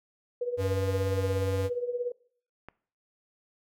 sine tone with tremolo, 487.1 Hz, B4, 24 cents flat, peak -25 dBFS, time 0.41-2.12 s, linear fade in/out 5 ms, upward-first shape triangle, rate 17 Hz, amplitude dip 85%
square tone with pitch glide, 94.8 to 94.2 Hz, F#2 to F#2, +43 to +32 cents, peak -29 dBFS, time 0.57-1.7 s, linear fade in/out 50 ms, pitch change -11 cents, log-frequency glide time 1.14-1.36 s
click, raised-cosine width 0.5 ms, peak -28 dBFS, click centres 2.686 s
effects noise-tail reverb RT60 0.5 s tail -21 dB re dry

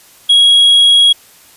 triangle tone, 3310 Hz, G#7, 6 cents flat, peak -3 dBFS, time 0.29-1.13 s, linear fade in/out 10 ms, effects white hiss -43 dBFS RMS until 1.56 s + resampled to 32000 Hz

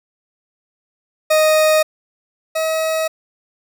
40% pulse tone pair in turn, 622.3 / 638.3 Hz, D#5 / D#5, 0 / +44 cents, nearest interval unison, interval 44 cents, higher second, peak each -10 / -16 dBFS, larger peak first, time 1.3-1.83 / 2.55-3.08 s, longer neither, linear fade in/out 10 ms, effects none

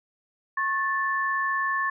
sine tone pair together, 1091 / 1755.5 Hz, C#6 / A6, -28 / -4 cents, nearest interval minor sixth, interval 824 cents, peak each -26 dBFS, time 0.57-1.9 s, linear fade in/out 5 ms, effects none

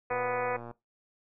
harmonic tone, 247.4 Hz, B3, 3 cents sharp, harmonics 2 / 3 / 4 / 5 / 6 / 7 / 8 / 9 / 10, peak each -31 / -35 / -37 / -39 / -41 / -42 / -43 / -44 / -45 dBFS, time 0.1-0.57 s, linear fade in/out 10 ms
click train, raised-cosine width 1 ms, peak -29 dBFS, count 72, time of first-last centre 0.11-0.712 s, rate 118 Hz
effects noise-tail reverb RT60 0.2 s tail -20 dB re dry

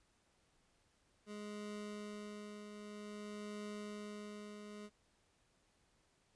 25% pulse tone with tremolo, 208.5 Hz, G#3, 7 cents sharp, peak -40 dBFS, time 1.26-4.9 s, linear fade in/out 50 ms, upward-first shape triangle, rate 0.52 Hz, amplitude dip 50%, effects pink hiss -75 dBFS RMS until 6.35 s + resampled to 22050 Hz

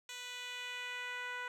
10% pulse tone with band-pass filter sweep, 493.9 Hz, B4, in tune, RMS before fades -43 dBFS, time 0.09-1.48 s, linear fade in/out 2 ms, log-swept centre 4900 to 1400 Hz, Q 1.2, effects none

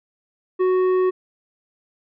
sine tone with tanh clipping, 370 Hz, F#4, in tune, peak -17 dBFS, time 0.59-1.11 s, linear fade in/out 20 ms, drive 9 dB, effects none

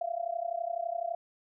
sine tone with amplitude modulation, 684 Hz, F5, 36 cents flat, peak -27 dBFS, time 0.01-1.15 s, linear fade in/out 5 ms, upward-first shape sine, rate 31.9 Hz, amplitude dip 90%, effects none

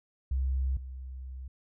sine tone pair in turn, 65.7 / 64.8 Hz, C2 / C2, +8 / -16 cents, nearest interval unison, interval 24 cents, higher first, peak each -26 / -38 dBFS, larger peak first, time 0.31-0.77 / 0.77-1.48 s, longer second, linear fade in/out 5 ms, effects none

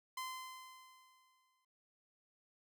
sawtooth tone with exponential decay, 1033 Hz, C6, 22 cents flat, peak -36 dBFS, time 0.17-1.65 s, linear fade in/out 5 ms, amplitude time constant 320 ms, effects none

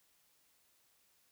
silence, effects white hiss -72 dBFS RMS until 1.31 s

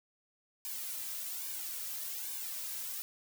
blue noise with flanger, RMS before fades -40 dBFS, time 0.65-3.02 s, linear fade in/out 0 ms, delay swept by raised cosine 1.5 to 2.8 ms, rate 1.2 Hz, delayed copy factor -0.9, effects none

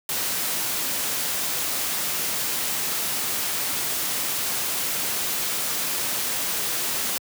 white noise, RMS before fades -26 dBFS, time 0.09-7.18 s, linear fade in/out 2 ms, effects high-pass 100 Hz 12 dB/octave

